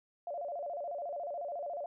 sine tone with vibrato, 632 Hz, D#5, 27 cents sharp, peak -36 dBFS, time 0.27-1.86 s, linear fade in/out 2 ms, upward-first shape square, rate 14 Hz, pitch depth 160 cents each way, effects none

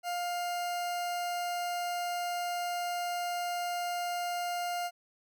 40% pulse tone, 704 Hz, F5, 14 cents sharp, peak -31 dBFS, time 0.03-4.91 s, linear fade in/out 50 ms, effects none

